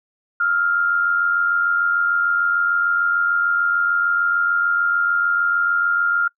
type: tone pair together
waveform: sine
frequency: 1317 / 1403.7 Hz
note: E6 / F6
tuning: -2 / +8 cents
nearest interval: minor second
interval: 110 cents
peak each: -25 / -16 dBFS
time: 0.4-6.28 s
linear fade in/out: 5 ms
effects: noise-tail reverb RT60 0.1 s tail -25 dB re dry